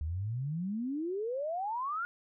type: exponential sweep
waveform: sine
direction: up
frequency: 73 to 1447 Hz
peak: -32 dBFS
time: 0.01-2.05 s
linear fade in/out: 0 ms
effects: none